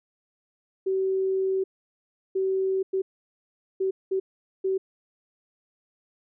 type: tone bursts at uneven times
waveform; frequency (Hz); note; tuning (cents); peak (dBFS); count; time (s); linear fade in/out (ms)
sine; 381.7; G4; -46; -22; 6; 0.86-1.64 / 2.35-2.83 / 2.93-3.02 / 3.8-3.91 / 4.11-4.2 / 4.64-4.78; 10
effects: none